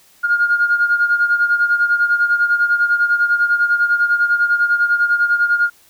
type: beating tone pair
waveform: sine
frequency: 1418 / 1428 Hz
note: F6 / F6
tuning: +26 / +38 cents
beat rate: 10 Hz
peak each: -13 / -18 dBFS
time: 0.23-5.7 s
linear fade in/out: 20 ms
effects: tanh soft clip ceiling -5 dBFS + white hiss -51 dBFS RMS until 5.89 s